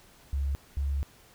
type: tone pair in turn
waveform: sine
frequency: 69.4 / 69.84 Hz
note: C#2 / C#2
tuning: +3 / +14 cents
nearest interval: unison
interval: 11 cents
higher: second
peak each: -26 dBFS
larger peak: neither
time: 0.33-0.55 / 0.77-1.03 s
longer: second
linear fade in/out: 0 ms
effects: pink hiss -57 dBFS RMS until 1.34 s